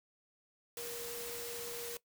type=tone in noise; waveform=sine; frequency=473.6 Hz; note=A#4; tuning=27 cents sharp; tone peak=-44 dBFS; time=0.77-1.97 s; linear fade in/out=2 ms; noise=white; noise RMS=-44 dBFS; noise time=0.77-1.97 s; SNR=-3 dB; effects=noise-tail reverb RT60 0.1 s tail -19 dB re dry